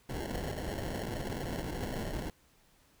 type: noise with sample-and-hold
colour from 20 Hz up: pink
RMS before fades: -37 dBFS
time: 0.09-2.3 s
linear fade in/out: 5 ms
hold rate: 1225 Hz
effects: pink hiss -66 dBFS RMS until 3 s